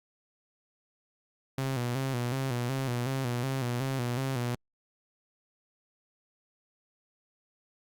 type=tone with vibrato; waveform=sawtooth; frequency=127.5 Hz; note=C3; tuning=44 cents flat; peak=-25 dBFS; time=1.58-4.55 s; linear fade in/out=2 ms; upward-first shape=square; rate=2.7 Hz; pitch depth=85 cents each way; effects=Opus 48 kbps